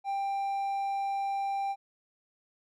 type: tone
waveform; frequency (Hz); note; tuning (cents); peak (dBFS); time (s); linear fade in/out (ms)
triangle; 790; G5; +13; -27; 0.04-1.76; 50
effects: none